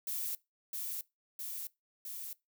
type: noise with echo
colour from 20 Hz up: violet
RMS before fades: -37 dBFS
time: 0.07-0.35 s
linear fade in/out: 2 ms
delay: 660 ms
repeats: 3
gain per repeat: -2 dB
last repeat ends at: 2.33 s
effects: noise-tail reverb RT60 0.2 s tail -21 dB re dry